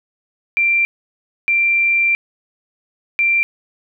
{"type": "tone bursts at uneven times", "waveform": "sine", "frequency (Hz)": 2362, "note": "D7", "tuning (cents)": 9, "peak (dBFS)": -12, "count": 3, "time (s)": [[0.57, 0.85], [1.48, 2.15], [3.19, 3.43]], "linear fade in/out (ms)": 0, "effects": []}